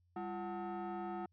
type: tone with frequency modulation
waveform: sine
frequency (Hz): 197.6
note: G3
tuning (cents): +14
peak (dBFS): -37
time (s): 0.16-1.26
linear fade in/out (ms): 5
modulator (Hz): 541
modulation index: 1.6
effects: tanh soft clip ceiling -37 dBFS + added 88 Hz sine -70 dBFS peak until 1.32 s